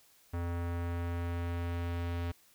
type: tone with low-pass filter sweep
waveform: square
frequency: 86 Hz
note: F2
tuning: 26 cents flat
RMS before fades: -35 dBFS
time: 0.33-2.32 s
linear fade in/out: 10 ms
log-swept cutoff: 1600 to 3300 Hz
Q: 1
effects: white hiss -64 dBFS RMS until 2.54 s